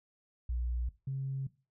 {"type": "tone pair in turn", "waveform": "sine", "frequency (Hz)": [60.1, 134.92], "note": ["B1", "C#3"], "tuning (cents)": [-46, -46], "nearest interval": "octave + major second", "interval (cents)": 1400, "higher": "second", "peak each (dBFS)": [-30, -32], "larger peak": "first", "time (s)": [[0.49, 0.89], [1.07, 1.47]], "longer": "neither", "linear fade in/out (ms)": 5, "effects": ["noise-tail reverb RT60 0.3 s tail -18 dB re dry", "tanh soft clip ceiling -27 dBFS"]}